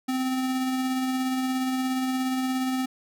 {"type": "tone with tremolo", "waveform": "square", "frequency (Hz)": 259, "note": "C4", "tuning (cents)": -17, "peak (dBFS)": -24, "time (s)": [0.08, 2.86], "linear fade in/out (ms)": 10, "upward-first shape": "sine", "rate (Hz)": 17, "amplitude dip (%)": 25, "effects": []}